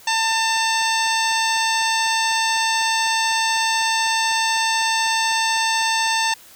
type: harmonic tone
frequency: 896 Hz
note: A5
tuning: 31 cents sharp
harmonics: 1 / 2 / 3 / 4 / 5 / 6 / 7 / 9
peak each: -21 / -24 / -26 / -27 / -28 / -29 / -29 / -31 dBFS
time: 0.07-6.34 s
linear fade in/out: 5 ms
effects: white hiss -46 dBFS RMS until 6.55 s